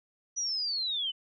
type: linear sweep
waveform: sine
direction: down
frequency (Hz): 5920 to 2960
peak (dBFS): -29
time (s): 0.36-1.12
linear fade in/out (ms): 20
effects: none